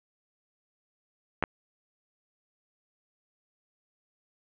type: clicks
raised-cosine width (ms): 0.5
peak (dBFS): -11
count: 2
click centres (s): 1.426 / 1.438
effects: resampled to 8000 Hz + 7-bit